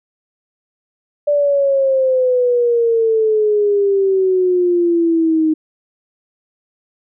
sine exponential sweep, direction down, 587.3 to 311.1 Hz, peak -11 dBFS, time 1.27-5.54 s, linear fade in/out 10 ms, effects none

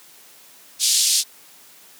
pink band-pass noise, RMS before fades -18 dBFS, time 0.79-1.24 s, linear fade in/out 50 ms, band 3900 to 10000 Hz, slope 24 dB/octave, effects white hiss -48 dBFS RMS until 1.99 s + high-pass 150 Hz 12 dB/octave

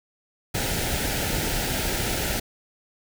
pink band-stop noise, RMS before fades -26 dBFS, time 0.54-2.4 s, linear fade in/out 10 ms, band 930 to 1300 Hz, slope 96 dB/octave, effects none

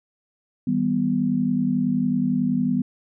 sine chord, Eb augmented, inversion none, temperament equal with one note detuned, 159.38 / 196 / 246.9 Hz, Eb3 / G3 / B3, +42 / 0 / 0 cents, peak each -27 / -24 / -21 dBFS, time 0.67-2.82 s, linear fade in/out 5 ms, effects none

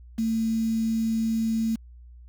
sine tone with quantisation, 224.3 Hz, A3, 34 cents sharp, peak -22 dBFS, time 0.18-1.76 s, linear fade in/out 10 ms, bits 7, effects added 60 Hz sine -44 dBFS peak until 2.28 s

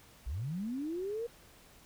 sine linear sweep, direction up, 50 to 480 Hz, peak -34 dBFS, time 0.26-1.27 s, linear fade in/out 10 ms, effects pink hiss -59 dBFS RMS until 1.85 s

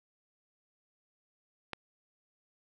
click, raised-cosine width 0.3 ms, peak -20 dBFS, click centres 1.733 s, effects none

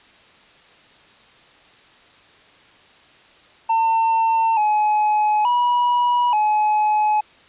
triangle tone with pitch steps, 902 / 847 / 971 / 849 Hz, A5 / G#5 / B5 / G#5, +43 / +34 / -30 / +38 cents, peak -13 dBFS, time 3.69-7.21 s, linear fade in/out 10 ms, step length 880 ms, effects white hiss -50 dBFS RMS until 7.48 s + resampled to 8000 Hz

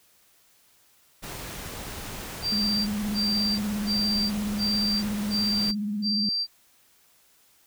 pink noise, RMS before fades -37 dBFS, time 1.22-5.72 s, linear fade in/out 20 ms
sine tone bursts, 4699 Hz, D8, in tune, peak -24 dBFS, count 6, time 2.42-6.47 s, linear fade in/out 50 ms, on 450 ms, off 270 ms
sine tone with vibrato, 207.7 Hz, G#3, in tune, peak -26 dBFS, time 2.52-6.29 s, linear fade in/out 2 ms, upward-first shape sine, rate 17 Hz, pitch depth 52 cents each way
effects white hiss -61 dBFS RMS until 7.66 s

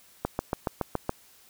click train, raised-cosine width 1 ms, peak -12 dBFS, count 7, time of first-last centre 0.25-1.094 s, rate 7.11 Hz, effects white hiss -57 dBFS RMS until 1.49 s

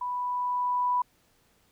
sine tone with level ramp, 987.8 Hz, B5, in tune, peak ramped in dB -29 to -22 dBFS, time 0.01-1.02 s, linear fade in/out 5 ms, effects pink hiss -66 dBFS RMS until 1.71 s

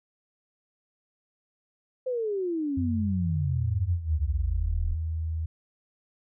sine exponential sweep, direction down, 523.3 to 34.68 Hz, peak -26 dBFS, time 2.06-4.95 s, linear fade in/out 10 ms
sine tone with pitch glide, 91.3 to 80.4 Hz, F#2 to E2, -23 to -43 cents, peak -27 dBFS, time 2.77-5.46 s, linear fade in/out 5 ms, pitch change -220 cents, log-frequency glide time 3.15-4.28 s
effects none

